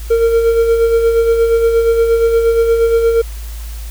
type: tone with tremolo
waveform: triangle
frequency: 460 Hz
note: A#4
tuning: 23 cents flat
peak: -5 dBFS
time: 0.1-3.22 s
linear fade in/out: 10 ms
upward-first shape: sine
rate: 8.5 Hz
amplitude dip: 45%
effects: added 55 Hz sine -23 dBFS peak until 3.9 s + white hiss -37 dBFS RMS until 3.9 s